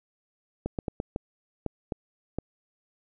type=clicks; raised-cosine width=2 ms; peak=-16 dBFS; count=8; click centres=0.66 / 0.788 / 0.882 / 1.001 / 1.161 / 1.663 / 1.922 / 2.386 s; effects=none